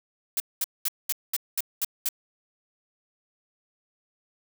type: noise bursts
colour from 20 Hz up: blue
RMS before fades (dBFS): -26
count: 8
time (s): 0.37-2.088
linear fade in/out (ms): 2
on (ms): 31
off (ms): 210
effects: none